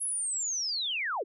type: linear sweep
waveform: sine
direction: down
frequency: 10810 to 297 Hz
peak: -29 dBFS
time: 0-1.24 s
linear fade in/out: 20 ms
effects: none